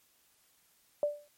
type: tone with exponential decay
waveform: sine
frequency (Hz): 587.3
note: D5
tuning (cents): 0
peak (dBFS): -23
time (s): 1.03-1.28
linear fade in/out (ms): 1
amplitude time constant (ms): 53
effects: white hiss -68 dBFS RMS until 1.37 s + MP3 64 kbps